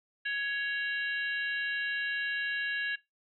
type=harmonic tone with a mistuned harmonic; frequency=557 Hz; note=C#5; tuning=8 cents sharp; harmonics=3 / 4 / 5 / 6 / 7; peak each=-31 / -44 / -37 / -45 / -45 dBFS; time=0.25-2.96 s; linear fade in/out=10 ms; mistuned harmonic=6; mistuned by=-99 cents; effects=noise-tail reverb RT60 0.2 s tail -21 dB re dry